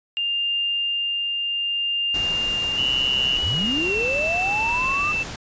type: tone with tremolo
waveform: sine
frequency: 2802 Hz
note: F7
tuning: 5 cents sharp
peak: -20 dBFS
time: 0.17-3.37 s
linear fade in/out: 0 ms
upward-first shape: triangle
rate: 0.63 Hz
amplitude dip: 25%
type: noise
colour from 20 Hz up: pink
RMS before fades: -33 dBFS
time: 2.14-5.36 s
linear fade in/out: 5 ms
type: tone with pitch glide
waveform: sine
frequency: 2932 to 2658 Hz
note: F#7 to E7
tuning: -16 to +14 cents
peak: -21 dBFS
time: 2.77-5.24 s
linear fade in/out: 20 ms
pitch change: -170 cents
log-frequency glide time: 3.5-4.09 s
type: linear sweep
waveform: sine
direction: up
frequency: 55 to 1232 Hz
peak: -24 dBFS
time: 3.42-5.13 s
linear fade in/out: 20 ms
effects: resampled to 16000 Hz